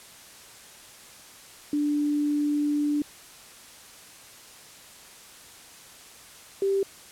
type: tone pair in turn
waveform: sine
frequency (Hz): 293.7 / 392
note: D4 / G4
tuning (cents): 0 / 0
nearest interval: perfect fourth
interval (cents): 500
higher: second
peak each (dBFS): -22 / -21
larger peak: second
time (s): 1.73-3.02 / 6.62-6.83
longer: first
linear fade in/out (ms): 2
effects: white hiss -48 dBFS RMS until 7.11 s + low-pass 11000 Hz 12 dB/octave